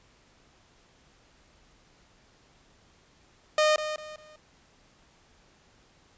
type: tone with echo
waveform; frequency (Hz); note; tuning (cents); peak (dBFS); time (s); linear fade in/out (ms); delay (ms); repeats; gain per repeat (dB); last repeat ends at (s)
sawtooth; 613; D#5; -26; -16; 3.58-3.76; 2; 200; 3; -10; 4.36
effects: pink hiss -61 dBFS RMS until 6.17 s + resampled to 16000 Hz